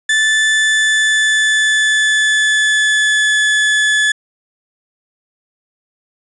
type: tone with pitch glide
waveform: 35% pulse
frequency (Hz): 1751 to 1718.9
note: A6 to A6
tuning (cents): -9 to -41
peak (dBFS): -9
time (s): 0.09-4.12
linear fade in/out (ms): 5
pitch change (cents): -32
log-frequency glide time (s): 0.51-3.38
effects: resampled to 24000 Hz + 7-bit